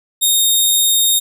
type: tone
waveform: 15% pulse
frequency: 3702 Hz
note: A#7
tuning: 13 cents flat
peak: -4 dBFS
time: 0.21-1.2 s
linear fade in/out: 20 ms
effects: none